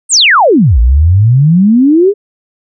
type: exponential two-way sweep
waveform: sine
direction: down then up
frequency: 9140 to 55 to 424.1 Hz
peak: -3 dBFS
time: 0.09-2.14 s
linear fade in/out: 50 ms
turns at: 0.79 s
effects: none